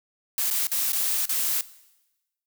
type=noise with dropouts; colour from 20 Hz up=blue; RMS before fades=-25 dBFS; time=0.38-1.61 s; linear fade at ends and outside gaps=1 ms; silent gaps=0.503-0.51 / 0.67-0.716 / 0.921-0.931 / 1.255-1.293 s; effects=noise-tail reverb RT60 1.0 s tail -18 dB re dry